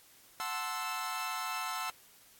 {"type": "chord", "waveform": "sawtooth", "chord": "F# half-diminished seventh", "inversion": "none", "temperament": "equal", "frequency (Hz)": [740, 880, 1046.5, 1318.5], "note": ["F#5", "A5", "C6", "E6"], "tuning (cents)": [0, 0, 0, 0], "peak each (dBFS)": [-39, -38, -37, -34], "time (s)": [0.4, 1.9], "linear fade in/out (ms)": 0, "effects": ["white hiss -60 dBFS RMS until 2.39 s", "AAC 64 kbps"]}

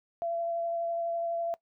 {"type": "tone with vibrato", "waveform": "sine", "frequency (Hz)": 677, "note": "E5", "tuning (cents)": 46, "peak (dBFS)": -29, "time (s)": [0.22, 1.54], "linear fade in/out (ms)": 0, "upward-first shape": "sine", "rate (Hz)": 12, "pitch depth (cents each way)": 10, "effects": ["noise-tail reverb RT60 0.1 s tail -20 dB re dry"]}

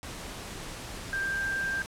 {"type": "tone in noise", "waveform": "sine", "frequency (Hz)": 1583, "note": "G6", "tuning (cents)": 17, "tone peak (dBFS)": -28, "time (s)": [1.13, 1.82], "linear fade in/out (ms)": 0, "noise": "pink", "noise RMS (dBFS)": -40, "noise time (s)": [0.03, 1.86], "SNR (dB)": 9, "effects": ["low-pass 10000 Hz 12 dB/octave"]}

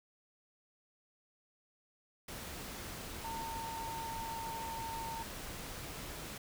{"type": "tone in noise", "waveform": "sine", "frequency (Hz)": 908, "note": "A#5", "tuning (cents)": -46, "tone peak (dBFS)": -40, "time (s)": [3.24, 5.23], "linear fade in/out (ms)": 5, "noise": "pink", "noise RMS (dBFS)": -45, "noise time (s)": [2.28, 6.38], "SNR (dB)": 2, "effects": []}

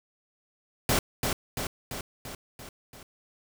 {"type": "noise with echo", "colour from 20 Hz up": "pink", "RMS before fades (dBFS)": -24, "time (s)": [0.89, 0.99], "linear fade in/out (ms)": 2, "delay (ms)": 340, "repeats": 6, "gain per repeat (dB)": -4, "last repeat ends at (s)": 3.03, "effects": []}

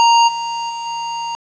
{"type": "tone with level steps", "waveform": "square", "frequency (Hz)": 932.3, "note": "A#5", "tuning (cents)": 0, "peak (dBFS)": [-9, -21, -24, -22], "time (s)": [0, 1.35], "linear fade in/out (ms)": 0, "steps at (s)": [0.27, 0.69, 0.85], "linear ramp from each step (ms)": 20, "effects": ["resampled to 16000 Hz", "7-bit"]}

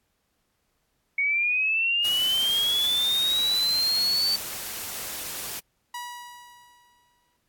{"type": "linear sweep", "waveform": "sine", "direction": "up", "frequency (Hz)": [2217, 4572], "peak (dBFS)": -21, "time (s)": [1.18, 4.36], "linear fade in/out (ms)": 5}
{"type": "noise", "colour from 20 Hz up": "white", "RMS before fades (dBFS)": -34, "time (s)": [2.04, 5.6], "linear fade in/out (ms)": 10}
{"type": "tone with exponential decay", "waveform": "sawtooth", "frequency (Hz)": 969, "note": "B5", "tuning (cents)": -33, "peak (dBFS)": -28, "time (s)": [5.94, 7.37], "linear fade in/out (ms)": 5, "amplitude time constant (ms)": 310}
{"effects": ["pink hiss -73 dBFS RMS until 7.48 s", "AAC 64 kbps"]}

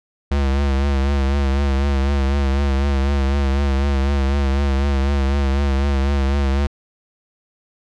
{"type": "tone with vibrato", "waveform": "square", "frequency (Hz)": 69, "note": "C#2", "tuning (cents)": -7, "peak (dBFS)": -16, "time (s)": [0.31, 6.67], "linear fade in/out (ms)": 5, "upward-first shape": "triangle", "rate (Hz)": 4, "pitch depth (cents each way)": 64, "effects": ["low-pass 5000 Hz 12 dB/octave"]}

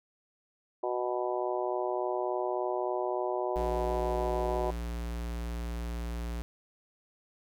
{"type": "harmonic tone", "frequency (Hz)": 123.47, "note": "B2", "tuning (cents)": 0, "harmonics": [3, 4, 5, 6, 7, 8], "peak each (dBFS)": [-33, -39, -34, -37, -40, -39], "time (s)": [0.83, 4.71], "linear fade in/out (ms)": 5}
{"type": "tone", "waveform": "square", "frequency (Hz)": 58.5, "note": "A#1", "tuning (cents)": 7, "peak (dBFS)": -34, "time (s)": [3.56, 6.42], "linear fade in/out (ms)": 0}
{"effects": []}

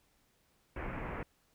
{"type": "low-pass noise", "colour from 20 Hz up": "pink", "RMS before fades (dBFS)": -40, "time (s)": [0.76, 1.23], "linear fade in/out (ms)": 2, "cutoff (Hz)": 2400, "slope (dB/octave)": 48, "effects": ["pink hiss -72 dBFS RMS until 1.54 s"]}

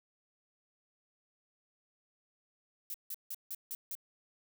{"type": "noise bursts", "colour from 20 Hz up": "violet", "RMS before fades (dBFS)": -40, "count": 6, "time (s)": [2.9, 3.952], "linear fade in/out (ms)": 2, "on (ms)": 42, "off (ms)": 160, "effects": []}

